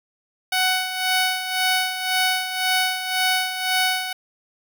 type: tone with tremolo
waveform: 10% pulse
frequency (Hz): 745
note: F#5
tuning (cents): +12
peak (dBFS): -9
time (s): 0.52-4.13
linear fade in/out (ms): 5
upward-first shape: sine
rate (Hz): 1.9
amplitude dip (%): 65
effects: none